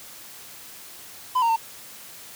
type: tone with pitch steps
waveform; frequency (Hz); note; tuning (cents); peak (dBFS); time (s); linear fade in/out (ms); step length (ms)
triangle; 1011 / 925 / 903; B5 / A#5 / A5; +40 / -14 / +45; -16; 1.35-1.563; 10; 71
effects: white hiss -43 dBFS RMS until 2.35 s + high-pass 60 Hz 12 dB/octave